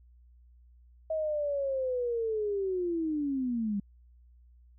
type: linear sweep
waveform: sine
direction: down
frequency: 640 to 196 Hz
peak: -28 dBFS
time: 1.1-3.8 s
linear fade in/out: 5 ms
effects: added 60 Hz sine -55 dBFS peak until 4.78 s